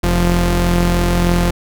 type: tone pair together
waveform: sawtooth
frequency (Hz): 43.16 / 174.61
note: F1 / F3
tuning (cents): -20 / 0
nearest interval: 2 octaves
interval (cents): 2420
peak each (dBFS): -11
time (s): 0.03-1.51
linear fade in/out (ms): 10
effects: none